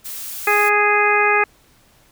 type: noise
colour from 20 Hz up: blue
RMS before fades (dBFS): -30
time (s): 0.04-0.7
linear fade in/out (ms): 20
type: harmonic tone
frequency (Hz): 414.9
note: G#4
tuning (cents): -2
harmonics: 1 / 2 / 3 / 4 / 5 / 6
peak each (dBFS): -20 / -20 / -20 / -20 / -20 / -20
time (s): 0.47-1.44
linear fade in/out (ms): 5
effects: pink hiss -54 dBFS RMS until 2.11 s